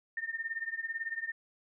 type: tone with tremolo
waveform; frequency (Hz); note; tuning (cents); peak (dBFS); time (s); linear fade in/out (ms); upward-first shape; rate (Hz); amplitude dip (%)
sine; 1817; A#6; -45; -30; 0.17-1.32; 2; triangle; 18; 95
effects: none